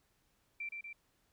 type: tone with echo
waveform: sine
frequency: 2349 Hz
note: D7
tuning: in tune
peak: -38 dBFS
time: 0.6-0.69 s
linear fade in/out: 5 ms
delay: 120 ms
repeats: 2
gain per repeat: -3 dB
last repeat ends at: 0.93 s
effects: pink hiss -75 dBFS RMS until 1.32 s